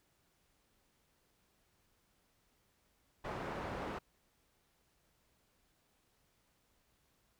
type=low-pass noise; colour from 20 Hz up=white; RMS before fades=-42 dBFS; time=3.24-3.99 s; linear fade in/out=10 ms; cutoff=1000 Hz; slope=12 dB/octave; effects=pink hiss -75 dBFS RMS until 7.39 s